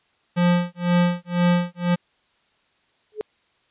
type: tone with tremolo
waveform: square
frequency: 175.7 Hz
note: F3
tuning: 11 cents sharp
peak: -15 dBFS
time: 0.36-1.96 s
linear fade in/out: 20 ms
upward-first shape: sine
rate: 2 Hz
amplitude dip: 100%
type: tone with exponential growth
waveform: sine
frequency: 425.7 Hz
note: G#4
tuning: 43 cents sharp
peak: -19 dBFS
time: 3.12-3.21 s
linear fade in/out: 0 ms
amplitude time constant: 18 ms
effects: white hiss -64 dBFS RMS until 3.7 s + resampled to 8000 Hz